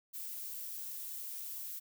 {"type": "noise", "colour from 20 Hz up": "violet", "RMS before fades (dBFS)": -43, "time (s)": [0.13, 1.8], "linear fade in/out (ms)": 20, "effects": []}